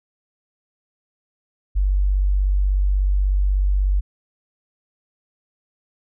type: tone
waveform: sine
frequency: 48.21 Hz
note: G1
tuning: 28 cents flat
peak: -15 dBFS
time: 1.75-4.01 s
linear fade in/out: 20 ms
effects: none